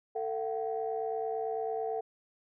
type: tone cluster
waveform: sine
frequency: 447.4 / 688 / 757 Hz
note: A4 / F5 / F#5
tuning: +29 / -26 / +39 cents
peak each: -33 / -38 / -36 dBFS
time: 0.15-2.01 s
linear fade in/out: 10 ms
effects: tanh soft clip ceiling -22 dBFS

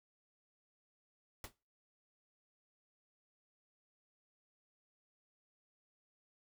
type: noise with exponential decay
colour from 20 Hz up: pink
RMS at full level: -42 dBFS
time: 1.44-1.53 s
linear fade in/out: 1 ms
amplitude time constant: 19 ms
effects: noise-tail reverb RT60 0.3 s tail -20 dB re dry

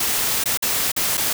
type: noise with dropouts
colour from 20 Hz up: white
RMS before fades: -21 dBFS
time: 0-1.33 s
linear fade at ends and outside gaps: 5 ms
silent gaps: 0.439-0.457 / 0.574-0.623 / 0.918-0.963 / 1.172-1.176 s
effects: none

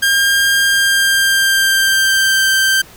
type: tone with pitch glide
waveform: sawtooth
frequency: 1606 to 1564.8 Hz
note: G6 to G6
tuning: +41 to -4 cents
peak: -7 dBFS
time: 0.02-2.82 s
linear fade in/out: 10 ms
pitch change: -45 cents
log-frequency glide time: 0.54-2.49 s
effects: pink hiss -40 dBFS RMS until 2.96 s

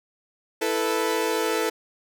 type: chord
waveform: sawtooth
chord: E suspended fourth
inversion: none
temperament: equal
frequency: 329.6 / 440 / 493.9 Hz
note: E4 / A4 / B4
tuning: 0 / 0 / 0 cents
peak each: -25 / -21 / -24 dBFS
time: 0.61-1.7 s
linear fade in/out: 10 ms
effects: none

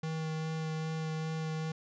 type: tone with vibrato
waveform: square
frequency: 158.7 Hz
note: D#3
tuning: 35 cents sharp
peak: -34 dBFS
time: 0.03-1.72 s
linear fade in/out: 5 ms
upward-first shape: sine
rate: 2.5 Hz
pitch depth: 10 cents each way
effects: resampled to 16000 Hz

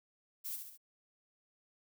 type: noise with echo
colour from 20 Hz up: violet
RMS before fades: -41 dBFS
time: 0.44-0.57 s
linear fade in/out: 20 ms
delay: 69 ms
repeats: 3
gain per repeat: -5 dB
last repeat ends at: 0.777 s
effects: none

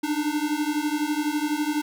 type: beating tone pair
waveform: square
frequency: 293.7 / 305.7 Hz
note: D4 / D#4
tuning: 0 / -30 cents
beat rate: 12 Hz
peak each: -27 dBFS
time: 0.03-1.82 s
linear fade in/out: 10 ms
effects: none

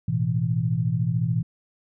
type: chord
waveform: sine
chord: A suspended second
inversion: none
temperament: equal with one note detuned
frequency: 109.62 / 123.47 / 164.81 Hz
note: A2 / B2 / E3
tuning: -6 / 0 / 0 cents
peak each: -27 / -24 / -25 dBFS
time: 0.08-1.43 s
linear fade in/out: 5 ms
effects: none

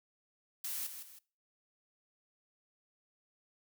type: noise with echo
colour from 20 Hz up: blue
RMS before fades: -39 dBFS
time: 0.64-0.87 s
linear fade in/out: 5 ms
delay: 160 ms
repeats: 2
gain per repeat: -8 dB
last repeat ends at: 1.19 s
effects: noise-tail reverb RT60 0.4 s tail -23 dB re dry

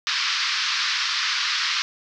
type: band-pass noise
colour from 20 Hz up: white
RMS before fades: -24 dBFS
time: 0.07-1.82 s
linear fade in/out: 0 ms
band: 1100 to 5400 Hz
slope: 48 dB/octave
effects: none

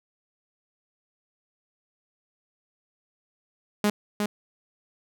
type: tone with echo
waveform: sawtooth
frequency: 207.7 Hz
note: G#3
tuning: in tune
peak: -16 dBFS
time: 3.84-3.9 s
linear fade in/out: 2 ms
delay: 360 ms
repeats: 1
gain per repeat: -4 dB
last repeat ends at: 4.26 s
effects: none

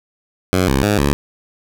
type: tone with pitch steps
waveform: 10% pulse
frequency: 92.4 / 67.1 / 103.5 / 71 Hz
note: F#2 / C2 / G#2 / C#2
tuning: -2 / +44 / -5 / +42 cents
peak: -5 dBFS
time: 0.53-1.13 s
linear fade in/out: 0 ms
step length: 150 ms
effects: none

